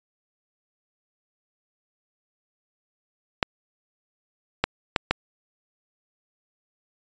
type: clicks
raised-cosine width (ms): 0.3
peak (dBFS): -3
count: 4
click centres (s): 3.428 / 4.64 / 4.962 / 5.11
effects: resampled to 16000 Hz